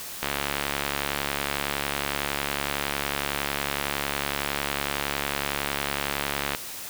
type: click train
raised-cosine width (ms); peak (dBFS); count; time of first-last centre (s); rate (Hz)
0.3; -9; 449; 0.23-6.549; 70.9
effects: white hiss -37 dBFS RMS until 6.89 s